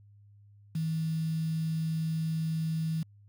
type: tone with quantisation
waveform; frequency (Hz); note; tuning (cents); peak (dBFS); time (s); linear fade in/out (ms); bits
sine; 160.5; E3; -46; -28; 0.75-3.03; 5; 8
effects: added 102 Hz sine -54 dBFS peak until 3.28 s